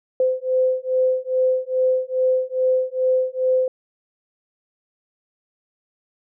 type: beating tone pair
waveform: sine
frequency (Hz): 513 / 515.4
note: C5 / C5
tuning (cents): -34 / -26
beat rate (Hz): 2.4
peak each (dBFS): -20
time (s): 0.2-3.68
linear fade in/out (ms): 2
effects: none